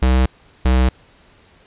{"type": "tone pair in turn", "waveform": "square", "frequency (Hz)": [64, 63.69], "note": ["C2", "C2"], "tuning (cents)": [-38, -46], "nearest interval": "unison", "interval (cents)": 8, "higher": "first", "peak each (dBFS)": -12, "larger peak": "neither", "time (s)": [[0.02, 0.26], [0.65, 0.89]], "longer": "neither", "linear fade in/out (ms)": 5, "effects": ["pink hiss -51 dBFS RMS until 1.66 s", "resampled to 8000 Hz"]}